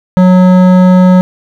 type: tone with hard clipping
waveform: sine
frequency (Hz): 183.3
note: F#3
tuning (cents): -16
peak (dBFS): -4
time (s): 0.17-1.21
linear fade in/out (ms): 0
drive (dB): 13
effects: none